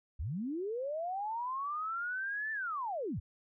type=linear two-way sweep; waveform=sine; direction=up then down; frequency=54.8 to 1779 to 54.8 Hz; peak=-34 dBFS; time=0.19-3.2 s; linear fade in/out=10 ms; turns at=2.52 s; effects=none